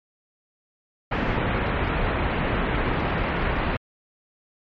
pink low-pass noise, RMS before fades -24 dBFS, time 1.11-3.77 s, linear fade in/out 10 ms, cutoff 2500 Hz, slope 24 dB/octave, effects MP3 32 kbps

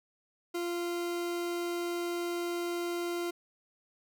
40% pulse tone, 346.6 Hz, F4, 13 cents flat, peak -31 dBFS, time 0.54-3.31 s, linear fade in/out 10 ms, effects none

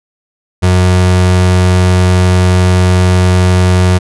35% pulse tone, 91.2 Hz, F#2, 24 cents flat, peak -4 dBFS, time 0.62-3.99 s, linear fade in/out 20 ms, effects resampled to 24000 Hz

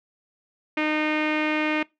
sawtooth tone with low-pass filter, 306.4 Hz, D#4, 27 cents flat, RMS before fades -24 dBFS, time 0.77-1.83 s, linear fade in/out 5 ms, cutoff 2400 Hz, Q 4.6, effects noise-tail reverb RT60 0.2 s tail -22 dB re dry

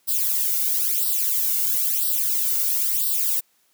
violet noise with flanger, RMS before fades -22 dBFS, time 0.07-3.41 s, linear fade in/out 20 ms, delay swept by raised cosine 0.22 to 1.42 ms, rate 1 Hz, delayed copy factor +0.9, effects white hiss -64 dBFS RMS until 3.73 s + high-pass 150 Hz 12 dB/octave

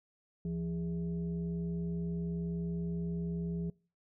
sine tone with frequency modulation, 170 Hz, F3, 46 cents flat, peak -33 dBFS, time 0.45-3.7 s, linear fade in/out 2 ms, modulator 241 Hz, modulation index 0.55, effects noise-tail reverb RT60 0.4 s tail -25 dB re dry

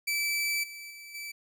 sawtooth tone with level steps, 2316 Hz, D7, 25 cents flat, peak -24 / -38 / -41 / -34 dBFS, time 0.07-1.32 s, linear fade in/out 10 ms, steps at 0.63 / 0.9 / 1.14 s, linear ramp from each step 10 ms, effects none

